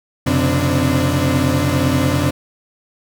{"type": "tone cluster", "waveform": "35% pulse", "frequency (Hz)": [89.4, 129.8, 139.8, 257.7, 294.9], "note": ["F2", "C3", "C#3", "C4", "D4"], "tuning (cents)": [41, -13, 15, -26, 7], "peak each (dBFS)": -19, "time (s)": [0.26, 2.31], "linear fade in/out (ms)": 10, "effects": []}